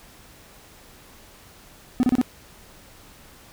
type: tone bursts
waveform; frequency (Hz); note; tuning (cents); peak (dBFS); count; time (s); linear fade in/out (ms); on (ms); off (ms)
triangle; 250; B3; +21; -13; 4; 2-2.214; 0; 31; 30
effects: pink hiss -49 dBFS RMS until 3.52 s